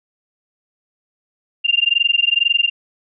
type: tone with amplitude modulation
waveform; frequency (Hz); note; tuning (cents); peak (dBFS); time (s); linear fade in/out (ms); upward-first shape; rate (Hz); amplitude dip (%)
sine; 2794; F7; 0; -9; 1.64-2.7; 20; sine; 22.1; 100
effects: none